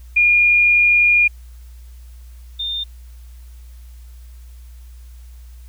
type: tone pair in turn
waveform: sine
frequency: 2424 / 3621 Hz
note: D#7 / A7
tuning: -46 / +49 cents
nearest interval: perfect fifth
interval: 695 cents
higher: second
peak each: -10 / -21 dBFS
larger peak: first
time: 0.16-1.28 / 2.59-2.84 s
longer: first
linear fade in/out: 10 ms
effects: added 60 Hz sine -36 dBFS peak until 5.68 s + white hiss -55 dBFS RMS until 5.68 s